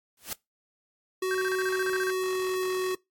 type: noise with exponential growth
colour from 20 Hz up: white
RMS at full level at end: -29 dBFS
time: 0.17-0.33 s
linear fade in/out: 2 ms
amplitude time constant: 34 ms
type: tone with pitch glide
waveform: square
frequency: 373.9 to 371.5 Hz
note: F#4 to F#4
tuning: +18 to +7 cents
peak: -27 dBFS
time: 1.22-2.95 s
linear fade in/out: 5 ms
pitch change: -11 cents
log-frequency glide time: 1.93-2.68 s
type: tone bursts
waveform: triangle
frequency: 1568 Hz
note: G6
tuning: in tune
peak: -27 dBFS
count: 12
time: 1.31-2.104 s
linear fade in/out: 0 ms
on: 35 ms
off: 34 ms
effects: noise-tail reverb RT60 0.2 s tail -24 dB re dry + AAC 64 kbps